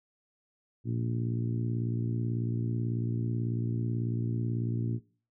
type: harmonic tone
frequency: 58.2 Hz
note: A#1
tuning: 2 cents flat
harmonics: 2 / 3 / 4 / 5 / 6 / 7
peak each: -30 / -40 / -37 / -39 / -42 / -52 dBFS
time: 0.84-5 s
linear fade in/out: 50 ms
effects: noise-tail reverb RT60 0.4 s tail -19 dB re dry